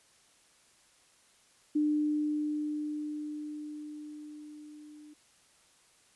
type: tone with level ramp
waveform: sine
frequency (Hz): 300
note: D4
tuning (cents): +37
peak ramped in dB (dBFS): -24 to -49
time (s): 1.75-5.14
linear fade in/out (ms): 10
effects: white hiss -64 dBFS RMS until 6.15 s + resampled to 24000 Hz